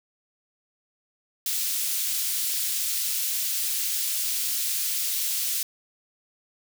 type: high-pass noise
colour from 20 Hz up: white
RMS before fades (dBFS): -27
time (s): 1.46-5.63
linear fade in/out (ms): 2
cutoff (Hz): 3300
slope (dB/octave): 12
effects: none